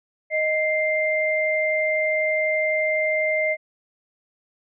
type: tone pair together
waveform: sine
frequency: 623 / 2096 Hz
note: D#5 / C7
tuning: +2 / +2 cents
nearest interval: octave + major sixth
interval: 2100 cents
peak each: -22 dBFS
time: 0.3-3.57 s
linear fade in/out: 50 ms
effects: none